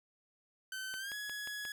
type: tone with pitch glide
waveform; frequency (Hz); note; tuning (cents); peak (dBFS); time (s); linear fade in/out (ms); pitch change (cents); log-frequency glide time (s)
sawtooth; 1533 to 1681.4; G6 to G#6; -39 to +21; -36; 0.72-1.72; 2; +160; 0.98-1.14
type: click train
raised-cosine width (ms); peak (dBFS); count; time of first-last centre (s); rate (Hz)
0.3; -31; 5; 0.94-1.652; 5.62
effects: none